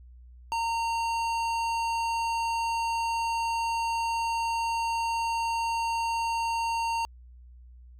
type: tone with hard clipping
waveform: triangle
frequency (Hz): 919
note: A#5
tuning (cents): -25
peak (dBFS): -28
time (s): 0.52-7.05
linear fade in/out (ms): 0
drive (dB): 18
effects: added 61 Hz sine -47 dBFS peak until 7.99 s